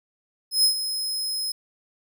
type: tone with ADSR envelope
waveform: sawtooth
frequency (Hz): 5120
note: D#8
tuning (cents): +49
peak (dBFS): -12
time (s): 0.51-1.52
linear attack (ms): 130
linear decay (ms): 98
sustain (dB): -11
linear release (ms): 4
effects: none